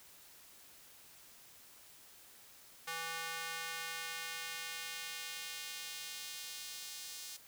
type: tone with high-pass filter sweep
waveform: square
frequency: 164.81 Hz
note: E3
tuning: in tune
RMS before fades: -44 dBFS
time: 2.87-7.37 s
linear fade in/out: 10 ms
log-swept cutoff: 1200 to 4800 Hz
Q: 0.96
effects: white hiss -59 dBFS RMS until 7.47 s